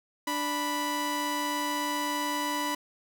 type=tone pair together; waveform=sawtooth; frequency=294 / 985.2 Hz; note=D4 / B5; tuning=+2 / -5 cents; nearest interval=octave + major sixth; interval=2093 cents; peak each=-29 / -26 dBFS; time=0.27-2.75 s; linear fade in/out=5 ms; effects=none